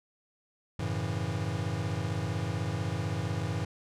square chord, F# minor seventh, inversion none, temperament equal with one note detuned, 94.17 / 110 / 138.59 / 164.81 Hz, F#2 / A2 / C#3 / E3, +31 / 0 / 0 / 0 cents, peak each -36 / -35 / -39 / -37 dBFS, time 0.79-3.65 s, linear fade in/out 5 ms, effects low-pass 8000 Hz 12 dB/octave

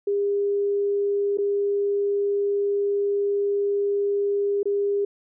sine tone with dropouts, 403.8 Hz, G#4, 49 cents flat, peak -20 dBFS, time 0.07-5.05 s, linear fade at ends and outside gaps 5 ms, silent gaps 1.374-1.384 / 4.631-4.655 s, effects none

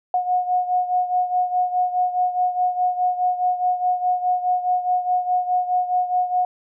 sine beating tone pair, 725 / 729.8 Hz, F#5 / F#5, -35 / -24 cents, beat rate 4.8 Hz, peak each -19 / -24 dBFS, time 0.14-6.45 s, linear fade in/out 2 ms, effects none

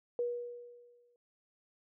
sine tone with exponential decay, 481.9 Hz, B4, 43 cents flat, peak -29 dBFS, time 0.19-1.16 s, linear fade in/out 1 ms, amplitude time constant 210 ms, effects none

